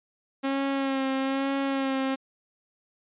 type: tone with vibrato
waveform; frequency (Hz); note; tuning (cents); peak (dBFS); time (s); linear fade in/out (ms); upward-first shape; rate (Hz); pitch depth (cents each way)
sawtooth; 270.5; C#4; -42; -21; 0.43-2.16; 20; sine; 1.1; 26
effects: resampled to 8000 Hz